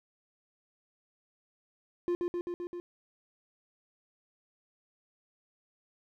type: tone with echo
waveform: triangle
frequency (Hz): 350.5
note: F4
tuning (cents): +6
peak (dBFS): -25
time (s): 2.08-2.15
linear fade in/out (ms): 0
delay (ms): 130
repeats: 5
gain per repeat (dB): -2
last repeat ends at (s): 2.8
effects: none